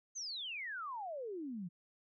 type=exponential sweep; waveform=sine; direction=down; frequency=6500 to 164.81 Hz; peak=-40 dBFS; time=0.15-1.69 s; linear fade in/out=20 ms; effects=none